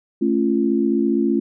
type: chord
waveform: sine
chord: A augmented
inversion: none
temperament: just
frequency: 220 / 275 / 343.8 Hz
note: A3 / C#4 / E#4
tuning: 0 / -14 / -27 cents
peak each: -20 dBFS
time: 0.21-1.4 s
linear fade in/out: 10 ms
effects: none